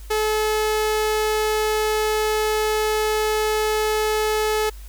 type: tone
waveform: sawtooth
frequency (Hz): 430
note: A4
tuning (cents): -40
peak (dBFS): -15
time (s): 0.1-4.7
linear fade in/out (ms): 10
effects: added 50 Hz sine -35 dBFS peak until 4.88 s + white hiss -49 dBFS RMS until 4.88 s

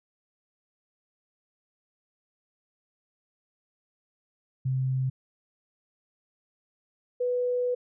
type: tone pair in turn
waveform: sine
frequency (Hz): 130.81 / 493.9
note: C3 / B4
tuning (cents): 0 / 0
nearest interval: octave + major seventh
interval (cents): 2300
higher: second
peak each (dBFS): -24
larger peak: neither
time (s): 4.65-5.1 / 7.2-7.75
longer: second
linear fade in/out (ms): 10
effects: none

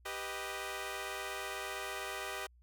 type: chord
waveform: 10% pulse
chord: G augmented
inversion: none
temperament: equal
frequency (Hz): 392 / 493.9 / 622.3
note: G4 / B4 / D#5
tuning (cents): 0 / 0 / 0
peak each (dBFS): -34 / -36 / -35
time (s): 0.05-2.47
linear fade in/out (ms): 10
effects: added 60 Hz sine -60 dBFS peak until 2.62 s

